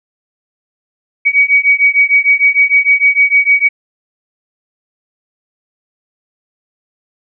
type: beating tone pair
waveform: sine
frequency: 2257 / 2263.6 Hz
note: C#7 / C#7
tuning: +31 / +36 cents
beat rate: 6.6 Hz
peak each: -10 dBFS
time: 1.25-3.69 s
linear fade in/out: 20 ms
effects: none

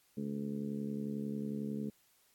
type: harmonic tone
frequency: 71.1 Hz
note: C#2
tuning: 45 cents sharp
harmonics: 2 / 3 / 4 / 5 / 6 / 7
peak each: -45 / -37 / -45 / -53 / -46 / -54 dBFS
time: 0.17-1.9 s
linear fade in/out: 5 ms
effects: white hiss -70 dBFS RMS until 2.34 s + AAC 64 kbps

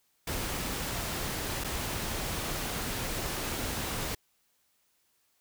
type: noise with dropouts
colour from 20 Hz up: pink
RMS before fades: -34 dBFS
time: 0.27-4.15 s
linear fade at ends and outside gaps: 5 ms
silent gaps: 1.639-1.644 s
effects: white hiss -72 dBFS RMS until 5.4 s

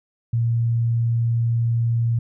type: tone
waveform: sine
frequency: 116.54 Hz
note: A#2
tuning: in tune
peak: -17 dBFS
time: 0.33-2.19 s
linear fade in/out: 5 ms
effects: none

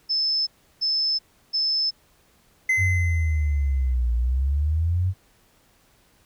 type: tone bursts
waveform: sine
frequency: 5250 Hz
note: E8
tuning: 8 cents flat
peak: -20 dBFS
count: 3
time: 0.09-1.91 s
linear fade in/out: 20 ms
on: 380 ms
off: 340 ms
type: tone with exponential decay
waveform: triangle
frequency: 2053 Hz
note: C7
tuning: 33 cents flat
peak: -15 dBFS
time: 2.69-3.94 s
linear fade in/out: 5 ms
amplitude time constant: 270 ms
type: exponential two-way sweep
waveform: sine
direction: down then up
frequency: 95.6 to 58.1 to 95.6 Hz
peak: -19 dBFS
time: 2.77-5.14 s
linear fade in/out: 50 ms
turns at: 4.14 s
effects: pink hiss -60 dBFS RMS until 6.25 s

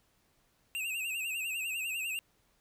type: tone with vibrato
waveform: square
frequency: 2653 Hz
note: E7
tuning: 10 cents sharp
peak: -34 dBFS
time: 0.75-2.19 s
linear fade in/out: 0 ms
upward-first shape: sine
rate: 10 Hz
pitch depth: 100 cents each way
effects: pink hiss -71 dBFS RMS until 2.6 s

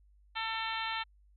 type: harmonic tone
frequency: 447.4 Hz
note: A4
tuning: 29 cents sharp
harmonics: 2 / 3 / 4 / 5 / 6 / 7 / 8 / 9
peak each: -38 / -40 / -41 / -42 / -43 / -43 / -44 / -45 dBFS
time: 0.35-1.04 s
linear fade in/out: 20 ms
effects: added 50 Hz sine -60 dBFS peak until 1.36 s

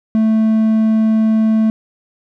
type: tone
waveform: triangle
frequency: 220 Hz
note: A3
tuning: in tune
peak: -8 dBFS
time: 0.15-1.7 s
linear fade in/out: 0 ms
effects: none

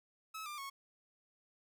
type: tone with pitch steps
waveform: sawtooth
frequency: 1293 / 1192.6 / 1099.9 Hz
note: E6 / D6 / C#6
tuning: -34 / +26 / -14 cents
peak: -39 dBFS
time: 0.34-0.7 s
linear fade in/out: 10 ms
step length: 120 ms
effects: none

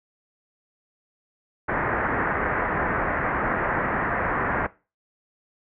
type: low-pass noise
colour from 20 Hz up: white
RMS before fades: -25 dBFS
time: 1.68-4.67 s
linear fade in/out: 10 ms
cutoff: 1900 Hz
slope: 48 dB/octave
effects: noise-tail reverb RT60 0.3 s tail -19 dB re dry

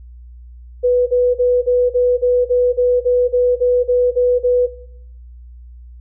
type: tone bursts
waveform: sine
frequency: 493.9 Hz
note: B4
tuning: in tune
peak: -10 dBFS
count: 14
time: 0.83-4.671 s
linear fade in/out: 20 ms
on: 240 ms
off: 37 ms
effects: noise-tail reverb RT60 0.8 s tail -19 dB re dry + added 60 Hz sine -35 dBFS peak until 6 s

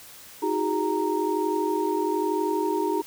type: tone cluster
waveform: sine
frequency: 316.1 / 367.7 / 408.8 / 930 Hz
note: D#4 / F#4 / G#4 / A#5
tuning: +27 / -11 / -27 / -4 cents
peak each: -28 dBFS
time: 0.42-3.02 s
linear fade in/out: 10 ms
effects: white hiss -46 dBFS RMS until 3.06 s

